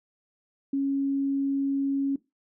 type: tone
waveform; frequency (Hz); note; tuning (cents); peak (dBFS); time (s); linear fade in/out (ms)
sine; 275.7; C#4; -9; -23; 0.73-2.16; 5
effects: noise-tail reverb RT60 0.2 s tail -18 dB re dry